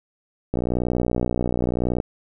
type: click train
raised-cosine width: 2 ms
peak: -9 dBFS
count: 90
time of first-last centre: 0.54-2.001 s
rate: 60.9 Hz
effects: none